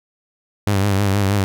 sawtooth tone with vibrato, 99.5 Hz, G2, 26 cents sharp, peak -11 dBFS, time 0.67-1.44 s, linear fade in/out 0 ms, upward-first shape triangle, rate 6.3 Hz, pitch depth 73 cents each way, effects none

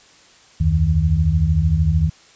sine tone cluster, 74 / 87.2 / 157.7 Hz, D2 / F2 / D#3, +14 / -2 / +24 cents, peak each -18 dBFS, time 0.6-2.1 s, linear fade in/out 10 ms, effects white hiss -49 dBFS RMS until 2.35 s + resampled to 16000 Hz

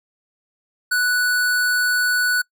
square tone, 1480 Hz, F#6, in tune, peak -17 dBFS, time 0.91-2.42 s, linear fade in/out 10 ms, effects noise-tail reverb RT60 0.1 s tail -24 dB re dry

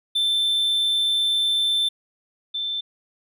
triangle / sine tone pair in turn, 3546 / 3546 Hz, A7 / A7, +13 / +13 cents, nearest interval unison, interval 0 cents, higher neither, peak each -17 / -24 dBFS, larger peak first, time 0.15-1.89 / 2.54-2.81 s, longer first, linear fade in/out 10 ms, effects none

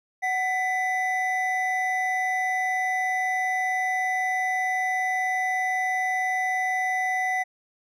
triangle tone pair together, 745.8 / 1991 Hz, F#5 / B6, +14 / +14 cents, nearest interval octave + perfect fourth, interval 1700 cents, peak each -24 / -24 dBFS, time 0.22-7.44 s, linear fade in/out 20 ms, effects none

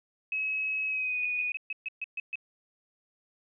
sine tone with pitch glide, 2564 to 2471 Hz, E7 to D#7, -49 to -13 cents, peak -28 dBFS, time 0.32-1.52 s, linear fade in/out 2 ms, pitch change -64 cents, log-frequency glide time 0.87-1.23 s
sine tone bursts, 2561 Hz, D#7, 49 cents sharp, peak -31 dBFS, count 8, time 1.23-2.356 s, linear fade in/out 2 ms, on 27 ms, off 130 ms
effects none

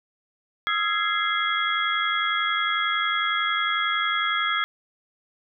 sine tone cluster, 1261 / 1352 / 1666 / 2087 / 3319 Hz, D#6 / E6 / G#6 / C7 / G#7, +23 / +43 / +5 / -5 / -2 cents, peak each -28 dBFS, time 0.67-4.64 s, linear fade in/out 0 ms, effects none

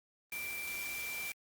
sine tone in noise, 2349 Hz, D7, in tune, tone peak -39 dBFS, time 0.32-1.32 s, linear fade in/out 2 ms, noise white, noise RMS -44 dBFS, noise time 0.32-1.32 s, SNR +2 dB, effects Opus 32 kbps

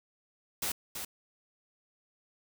white noise with echo, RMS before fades -33 dBFS, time 0.62-0.72 s, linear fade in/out 5 ms, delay 330 ms, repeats 1, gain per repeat -6 dB, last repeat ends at 1.05 s, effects none

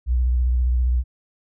sine tone with vibrato, 61.74 Hz, B1, in tune, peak -16 dBFS, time 0.06-1.04 s, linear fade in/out 50 ms, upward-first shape triangle, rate 15 Hz, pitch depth 73 cents each way, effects none

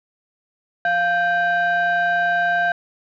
sine tone pair together, 698.5 / 1568 Hz, F5 / G6, 0 / 0 cents, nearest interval octave + major second, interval 1400 cents, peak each -17 dBFS, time 0.85-2.72 s, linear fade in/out 2 ms, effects tanh soft clip ceiling -13 dBFS

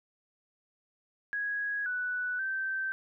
sine tone with pitch steps, 1659 / 1484 / 1554 Hz, G#6 / F#6 / G6, -2 / +5 / -16 cents, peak -30 dBFS, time 1.33-2.92 s, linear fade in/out 0 ms, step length 530 ms, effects none

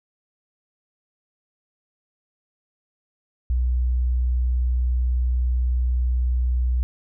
sine tone, 61.8 Hz, B1, 2 cents sharp, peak -18 dBFS, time 3.5-6.83 s, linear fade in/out 0 ms, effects none

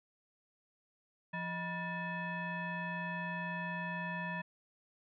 sine tone with frequency modulation, 971 Hz, B5, 30 cents flat, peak -36 dBFS, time 1.33-4.42 s, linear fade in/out 10 ms, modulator 798 Hz, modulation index 1.6, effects none

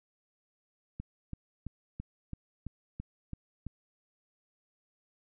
click train, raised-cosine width 5 ms, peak -26 dBFS, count 9, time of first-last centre 1-3.667 s, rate 3 Hz, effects none

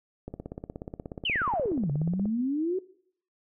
click train, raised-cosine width 2 ms, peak -23 dBFS, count 34, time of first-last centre 0.28-2.256 s, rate 16.7 Hz
sine exponential two-way sweep, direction down then up, 3166 to 138.59 to 385 Hz, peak -25 dBFS, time 1.25-2.79 s, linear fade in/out 5 ms, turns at 1.91 s
effects noise-tail reverb RT60 0.6 s tail -19 dB re dry

